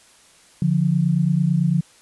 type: tone pair together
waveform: sine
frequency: 145.39 / 174.4 Hz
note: D3 / F3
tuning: -17 / -2 cents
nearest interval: minor third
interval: 315 cents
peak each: -19 / -18 dBFS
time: 0.62-1.81 s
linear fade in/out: 2 ms
effects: white hiss -52 dBFS RMS until 2.01 s + resampled to 24000 Hz